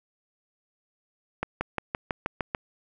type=accelerating click train; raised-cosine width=0.5 ms; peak=-12 dBFS; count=8; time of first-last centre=1.43-2.548 s; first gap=180 ms; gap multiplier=0.96; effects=none